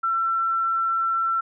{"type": "tone", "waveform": "sine", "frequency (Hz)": 1346, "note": "E6", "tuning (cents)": 36, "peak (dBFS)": -20, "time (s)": [0.03, 1.41], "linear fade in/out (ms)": 10, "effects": []}